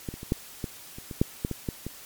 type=clicks; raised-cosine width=3 ms; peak=-18 / -25 / -25 / -10 / -17 / -27 / -23 / -7 / -13 / -17 / -15 / -20 dBFS; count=12; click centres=0.088 / 0.14 / 0.231 / 0.321 / 0.642 / 0.985 / 1.112 / 1.215 / 1.449 / 1.513 / 1.688 / 1.866 s; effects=white hiss -46 dBFS RMS until 2.05 s + MP3 96 kbps